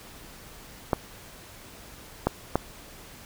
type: clicks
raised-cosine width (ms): 1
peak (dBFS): -7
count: 3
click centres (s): 0.932 / 2.27 / 2.556
effects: pink hiss -47 dBFS RMS until 3.25 s